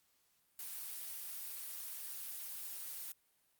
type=noise; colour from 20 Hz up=blue; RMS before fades=-45 dBFS; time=0.59-3.12 s; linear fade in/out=2 ms; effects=white hiss -75 dBFS RMS until 3.59 s + Opus 48 kbps